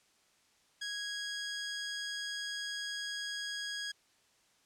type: tone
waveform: 15% pulse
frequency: 1650 Hz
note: G#6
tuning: 12 cents flat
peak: -30 dBFS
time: 0.81-3.92 s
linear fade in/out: 10 ms
effects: white hiss -69 dBFS RMS until 4.65 s + low-pass 8000 Hz 12 dB/octave

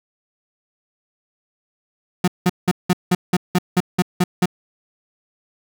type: tone bursts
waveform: 35% pulse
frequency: 180 Hz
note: F#3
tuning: 47 cents flat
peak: -11 dBFS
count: 11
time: 2.24-4.458 s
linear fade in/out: 5 ms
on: 38 ms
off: 180 ms
effects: none

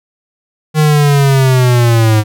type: linear sweep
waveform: square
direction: down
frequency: 155.56 to 105.8 Hz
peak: -7 dBFS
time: 0.74-2.24 s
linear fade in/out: 50 ms
effects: none

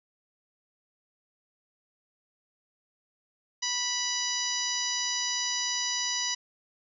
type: harmonic tone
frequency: 983 Hz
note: B5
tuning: 8 cents flat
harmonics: 1 / 2 / 3 / 4 / 5 / 6 / 7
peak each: -40 / -37 / -36 / -36 / -33 / -32 / -42 dBFS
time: 3.62-6.35 s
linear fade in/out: 10 ms
effects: none

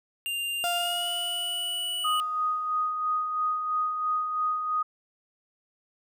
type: tone with pitch glide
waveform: square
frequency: 2794 to 2948 Hz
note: F7 to F#7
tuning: 0 to -7 cents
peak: -29 dBFS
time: 0.26-2.2 s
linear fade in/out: 0 ms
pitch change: +93 cents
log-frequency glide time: 0.73-1.09 s
type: tone with exponential decay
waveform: 35% pulse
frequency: 698.5 Hz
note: F5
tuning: in tune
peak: -24 dBFS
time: 0.64-2.9 s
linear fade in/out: 0 ms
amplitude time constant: 490 ms
type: tone with tremolo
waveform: sine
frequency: 1244.5 Hz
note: D#6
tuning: in tune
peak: -23 dBFS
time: 2.04-4.83 s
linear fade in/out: 10 ms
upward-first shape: sine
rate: 3 Hz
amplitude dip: 45%
effects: none

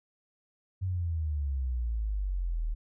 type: exponential sweep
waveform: sine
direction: down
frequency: 95.9 to 37.95 Hz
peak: -28 dBFS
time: 0.81-2.75 s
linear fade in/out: 20 ms
effects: none

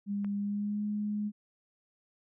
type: tone with pitch glide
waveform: sine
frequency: 202.1 to 208.7 Hz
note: G#3 to G#3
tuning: -47 to +9 cents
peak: -30 dBFS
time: 0.06-1.32 s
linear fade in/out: 50 ms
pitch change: +56 cents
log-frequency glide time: 0.37-0.83 s
type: click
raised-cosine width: 0.5 ms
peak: -33 dBFS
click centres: 0.246 s
effects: none

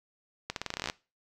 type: accelerating click train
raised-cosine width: 0.2 ms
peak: -15 dBFS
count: 14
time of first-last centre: 0.5-0.899 s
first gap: 62 ms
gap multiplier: 0.87
effects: noise-tail reverb RT60 0.3 s tail -20 dB re dry

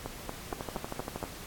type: two click trains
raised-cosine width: 1 ms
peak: -20 / -21 dBFS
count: 6 / 10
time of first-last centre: 0.06-1.228 / 0.53-1.239 s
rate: 4.28 / 12.7 Hz
effects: pink hiss -45 dBFS RMS until 1.46 s + AAC 64 kbps

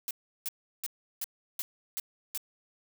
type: noise bursts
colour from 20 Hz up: blue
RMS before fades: -34 dBFS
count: 7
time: 0.08-2.376 s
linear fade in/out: 0 ms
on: 28 ms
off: 350 ms
effects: none

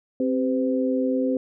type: tone cluster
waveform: sine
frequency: 263.2 / 392.5 / 509 Hz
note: C4 / G4 / C5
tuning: +10 / +2 / -48 cents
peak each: -22 / -30 / -25 dBFS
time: 0.2-1.37 s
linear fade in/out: 2 ms
effects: none

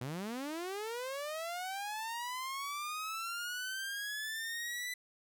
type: linear sweep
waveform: sawtooth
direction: up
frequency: 116.54 to 2000 Hz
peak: -34 dBFS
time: 0.01-4.94 s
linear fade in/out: 5 ms
effects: none

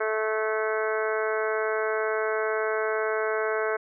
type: harmonic tone with a mistuned harmonic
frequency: 217.9 Hz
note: A3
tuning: 17 cents flat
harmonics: 2 / 3 / 4 / 5 / 6 / 7 / 8 / 9 / 10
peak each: -27 / -31 / -38 / -35 / -35 / -32 / -41 / -40 / -40 dBFS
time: 0-3.77 s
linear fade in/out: 10 ms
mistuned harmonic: 8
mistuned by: -18 cents
effects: none

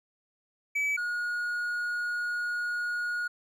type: tone pair in turn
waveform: triangle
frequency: 2291 / 1443.2 Hz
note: D7 / F#6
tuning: -44 / -44 cents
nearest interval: minor sixth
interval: 800 cents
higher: first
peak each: -24 / -27 dBFS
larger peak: first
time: 0.75-0.97 / 0.97-3.28 s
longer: second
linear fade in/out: 10 ms
effects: none

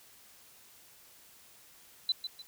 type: tone with echo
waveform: sine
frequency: 4011 Hz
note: B7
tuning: 26 cents sharp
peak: -25 dBFS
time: 2.09-2.12 s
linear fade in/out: 2 ms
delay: 150 ms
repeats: 2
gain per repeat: -9 dB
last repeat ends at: 2.42 s
effects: white hiss -58 dBFS RMS until 2.47 s

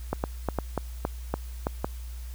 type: clicks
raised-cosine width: 1 ms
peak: -12 dBFS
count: 9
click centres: 0.13 / 0.239 / 0.487 / 0.587 / 0.777 / 1.051 / 1.34 / 1.669 / 1.845 s
effects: added 60 Hz sine -35 dBFS peak until 2.34 s + white hiss -52 dBFS RMS until 2.34 s

